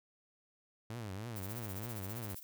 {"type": "tone with vibrato", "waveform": "sawtooth", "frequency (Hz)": 106.2, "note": "G#2", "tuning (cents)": 39, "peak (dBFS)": -37, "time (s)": [0.9, 2.35], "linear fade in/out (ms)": 0, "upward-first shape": "triangle", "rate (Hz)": 3.3, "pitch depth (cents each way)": 260}
{"type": "noise with tremolo", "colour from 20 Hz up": "violet", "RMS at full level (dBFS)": -45, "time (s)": [1.36, 2.43], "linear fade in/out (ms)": 0, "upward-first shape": "sine", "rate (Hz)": 15, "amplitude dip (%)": 80}
{"effects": []}